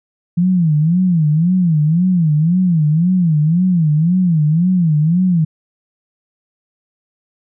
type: tone with vibrato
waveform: sine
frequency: 166.7 Hz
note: E3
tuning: 20 cents sharp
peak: -10 dBFS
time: 0.37-5.45 s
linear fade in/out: 10 ms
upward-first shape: sine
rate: 1.9 Hz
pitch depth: 190 cents each way
effects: none